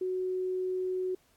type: tone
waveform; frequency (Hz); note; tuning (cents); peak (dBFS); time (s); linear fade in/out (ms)
sine; 370; F#4; 0; -29; 0.01-1.15; 5
effects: pink hiss -67 dBFS RMS until 1.36 s + AAC 64 kbps